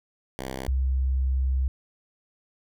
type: tone pair in turn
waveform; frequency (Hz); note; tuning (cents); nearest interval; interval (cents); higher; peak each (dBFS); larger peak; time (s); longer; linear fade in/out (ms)
5% pulse / sine; 65.5 / 65.5; C2 / C2; +2 / +2; unison; 0; neither; -21; neither; 0.39-0.68 / 0.68-1.68; second; 0
effects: none